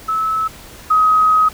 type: tone pair in turn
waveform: sine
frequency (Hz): 1300 / 1263.7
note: E6 / D#6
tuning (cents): -24 / +26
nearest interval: unison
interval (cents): 50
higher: first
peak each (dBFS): -15 / -9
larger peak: second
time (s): 0.08-0.48 / 0.9-1.49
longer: second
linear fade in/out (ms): 10
effects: pink hiss -38 dBFS RMS until 1.53 s